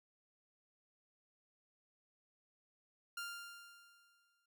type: tone with exponential decay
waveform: sawtooth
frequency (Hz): 1396.9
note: F6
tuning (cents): 0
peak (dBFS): -37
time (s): 3.17-4.46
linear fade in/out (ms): 5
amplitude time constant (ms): 280
effects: none